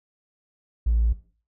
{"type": "tone", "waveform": "triangle", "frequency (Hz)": 56.6, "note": "A1", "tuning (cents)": 50, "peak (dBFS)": -14, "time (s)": [0.86, 1.13], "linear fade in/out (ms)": 10, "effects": ["noise-tail reverb RT60 0.4 s tail -18 dB re dry", "tanh soft clip ceiling -15 dBFS"]}